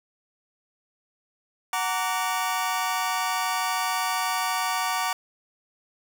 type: chord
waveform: sawtooth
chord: Gb augmented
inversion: none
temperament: just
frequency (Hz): 740 / 925 / 1156.2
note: Gb5 / Bb5 / D6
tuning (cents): 0 / -14 / -27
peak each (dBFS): -25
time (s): 1.73-5.13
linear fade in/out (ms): 2
effects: none